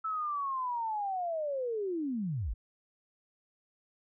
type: linear sweep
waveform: sine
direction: down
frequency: 1318.5 to 38.89 Hz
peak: -31 dBFS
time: 0.04-2.54 s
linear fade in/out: 10 ms
effects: none